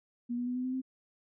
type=tone with pitch steps; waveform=sine; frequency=240.3 / 244.2 / 248.2 / 252.2 / 256.4 / 260.5 Hz; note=B3 / B3 / B3 / B3 / C4 / C4; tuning=-47 / -19 / +9 / +36 / -35 / -7 cents; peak=-31 dBFS; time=0.29-0.818 s; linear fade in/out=20 ms; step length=88 ms; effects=none